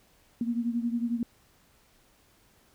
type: beating tone pair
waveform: sine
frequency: 233.1 / 244.1 Hz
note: A#3 / B3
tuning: 0 / -20 cents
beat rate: 11 Hz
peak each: -28 / -32 dBFS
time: 0.41-1.23 s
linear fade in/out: 2 ms
effects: pink hiss -63 dBFS RMS until 2.74 s